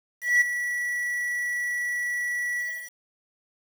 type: tone with ADSR envelope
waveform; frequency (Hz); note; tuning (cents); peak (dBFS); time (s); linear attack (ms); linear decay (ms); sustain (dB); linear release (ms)
triangle; 1946; B6; -26; -13; 0.21-2.93; 200; 14; -11; 350
effects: 7-bit